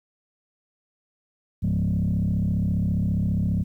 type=tone with frequency modulation; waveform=sine; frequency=138.59 Hz; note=C#3; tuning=in tune; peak=-19 dBFS; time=1.62-3.64 s; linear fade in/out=20 ms; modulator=34.8 Hz; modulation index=2.1; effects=tanh soft clip ceiling -17 dBFS + 10-bit